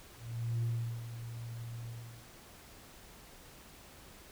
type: tone with ADSR envelope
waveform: sine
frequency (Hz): 116.54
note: A#2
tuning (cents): 0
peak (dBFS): -28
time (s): 0.17-2.27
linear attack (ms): 460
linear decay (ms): 370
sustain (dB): -12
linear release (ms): 380
effects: tanh soft clip ceiling -28 dBFS + pink hiss -55 dBFS RMS until 4.31 s